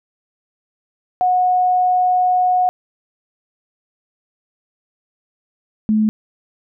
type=tone pair in turn; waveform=sine; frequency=730 / 215.7 Hz; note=F#5 / A3; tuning=-24 / -34 cents; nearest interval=octave + major sixth; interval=2110 cents; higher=first; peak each=-12 dBFS; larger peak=neither; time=1.21-2.69 / 5.89-6.09 s; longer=first; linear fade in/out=0 ms; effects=none